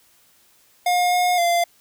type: tone with pitch steps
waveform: square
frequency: 714 / 718 / 691 Hz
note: F5 / F5 / F5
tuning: +38 / +48 / -19 cents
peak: -17 dBFS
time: 0.86-1.64 s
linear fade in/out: 5 ms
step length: 260 ms
effects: white hiss -57 dBFS RMS until 1.8 s